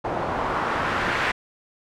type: noise with low-pass filter sweep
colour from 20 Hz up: white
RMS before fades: -25 dBFS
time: 0.04-1.32 s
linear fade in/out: 10 ms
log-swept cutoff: 780 to 1900 Hz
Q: 1.5
effects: none